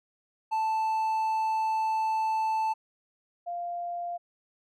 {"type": "tone pair in turn", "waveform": ["triangle", "sine"], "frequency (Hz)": [880, 696.7], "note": ["A5", "F5"], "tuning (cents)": [0, -4], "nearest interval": "major third", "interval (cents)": 404, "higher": "first", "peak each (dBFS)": [-23, -31], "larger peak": "first", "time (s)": [[0.51, 2.74], [3.46, 4.18]], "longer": "first", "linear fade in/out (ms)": 20, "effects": []}